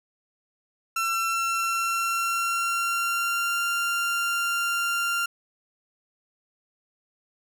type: tone with pitch glide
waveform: 30% pulse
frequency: 1349 to 1389.3 Hz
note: E6 to F6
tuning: +40 to -9 cents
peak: -21 dBFS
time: 0.96-5.26 s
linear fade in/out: 5 ms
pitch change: +51 cents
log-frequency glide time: 1.39-3.64 s
effects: none